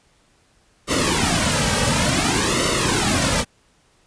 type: noise with flanger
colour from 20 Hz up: pink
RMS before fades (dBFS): -19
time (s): 0.87-3.45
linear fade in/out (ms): 50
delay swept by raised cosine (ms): 1.2 to 2.9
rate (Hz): 0.56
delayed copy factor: -0.8
effects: pink hiss -59 dBFS RMS until 4.06 s + resampled to 22050 Hz